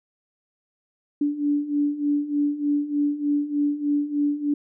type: beating tone pair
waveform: sine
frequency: 288.6 / 291.9 Hz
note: D4 / D4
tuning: -30 / -10 cents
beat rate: 3.3 Hz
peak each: -26 / -22 dBFS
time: 1.21-4.54 s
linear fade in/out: 5 ms
effects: none